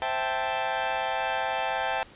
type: chord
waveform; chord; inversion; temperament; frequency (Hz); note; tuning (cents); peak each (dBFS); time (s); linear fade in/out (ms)
sawtooth; A minor seventh; first; equal; 523.3 / 659.3 / 784 / 880; C5 / E5 / G5 / A5; 0 / 0 / 0 / 0; -31 / -29 / -26 / -27; 0.02-2.03; 0
effects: pink hiss -51 dBFS RMS until 2.15 s + resampled to 8000 Hz